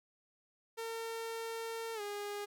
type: tone with pitch glide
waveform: sawtooth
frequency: 455 to 410.1 Hz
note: A#4 to G#4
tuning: -42 to -22 cents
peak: -35 dBFS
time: 0.77-2.46 s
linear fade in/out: 20 ms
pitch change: -180 cents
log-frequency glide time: 1.94-2.01 s
effects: none